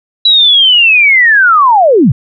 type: linear sweep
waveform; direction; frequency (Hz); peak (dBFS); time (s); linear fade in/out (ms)
sine; down; 3951 to 98; -3; 0.25-2.12; 5
effects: none